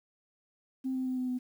sine tone with pitch steps, 261.6 / 258.9 / 256.2 / 253.6 / 250.9 Hz, C4 / C4 / C4 / B3 / B3, 0 / -18 / -36 / +46 / +28 cents, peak -29 dBFS, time 0.84-1.39 s, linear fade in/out 20 ms, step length 110 ms, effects tanh soft clip ceiling -25 dBFS + 10-bit

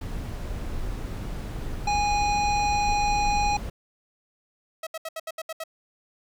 brown noise, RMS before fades -31 dBFS, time 0.01-3.7 s, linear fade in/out 5 ms
harmonic tone, 825 Hz, G#5, 12 cents flat, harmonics 1 / 3 / 5 / 7 / 9, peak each -22 / -31 / -35 / -38 / -43 dBFS, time 1.87-3.57 s, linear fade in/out 5 ms
sawtooth tone bursts, 645 Hz, E5, 38 cents flat, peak -27 dBFS, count 8, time 4.83-5.638 s, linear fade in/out 5 ms, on 38 ms, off 72 ms
effects none

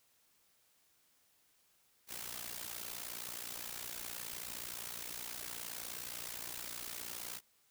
white noise with amplitude modulation, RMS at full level -41 dBFS, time 2.07-7.41 s, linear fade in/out 50 ms, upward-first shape sine, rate 59.3 Hz, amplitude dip 80%, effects white hiss -72 dBFS RMS until 7.7 s

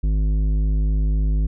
sine tone with tanh clipping, 51.91 Hz, G#1, in tune, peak -18 dBFS, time 0.03-1.47 s, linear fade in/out 10 ms, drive 11 dB, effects none

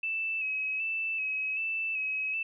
sine tone with vibrato, 2600 Hz, E7, 24 cents flat, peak -29 dBFS, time 0.03-2.43 s, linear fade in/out 5 ms, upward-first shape square, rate 1.3 Hz, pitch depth 31 cents each way, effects none

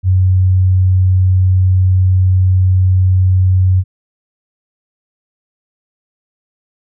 sine tone, 92.9 Hz, F#2, 7 cents sharp, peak -7 dBFS, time 0.03-3.84 s, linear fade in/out 50 ms, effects none

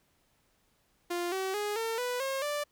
sawtooth tone with pitch steps, 349.2 / 380.8 / 415.3 / 452.9 / 493.8 / 538.5 / 587.3 Hz, F4 / F#4 / G#4 / A#4 / B4 / C5 / D5, 0 / +50 / 0 / -50 / 0 / +50 / 0 cents, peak -27 dBFS, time 1.1-2.64 s, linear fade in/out 10 ms, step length 220 ms, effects pink hiss -71 dBFS RMS until 2.71 s

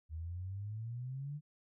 sine exponential sweep, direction up, 77.4 to 151.3 Hz, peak -39 dBFS, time 0.09-1.41 s, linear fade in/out 50 ms, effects none

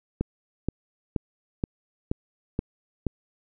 click train, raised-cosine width 3 ms, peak -12 dBFS, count 7, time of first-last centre 0.21-3.067 s, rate 2.1 Hz, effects none

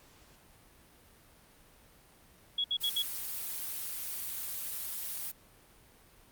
sine tone bursts, 3345 Hz, G#7, 12 cents sharp, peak -28 dBFS, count 4, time 2.58-3.023 s, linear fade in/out 5 ms, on 62 ms, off 65 ms
blue noise, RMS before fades -38 dBFS, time 2.8-5.32 s, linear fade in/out 20 ms
effects pink hiss -60 dBFS RMS until 6.31 s + Opus 48 kbps

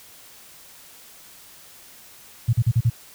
sine tone bursts, 116.54 Hz, A#2, in tune, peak -14 dBFS, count 5, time 2.48-2.9 s, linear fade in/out 10 ms, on 52 ms, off 40 ms, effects white hiss -47 dBFS RMS until 3.14 s

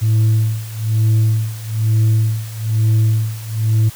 sine tone with tremolo, 110 Hz, A2, in tune, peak -7 dBFS, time 0.01-3.9 s, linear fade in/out 20 ms, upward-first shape sine, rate 1.1 Hz, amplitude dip 90%, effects tanh soft clip ceiling -9 dBFS + white hiss -37 dBFS RMS until 3.95 s

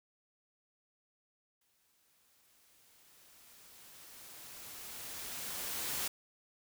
white noise with exponential growth, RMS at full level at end -36 dBFS, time 1.61-6.08 s, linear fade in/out 5 ms, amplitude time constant 970 ms, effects none

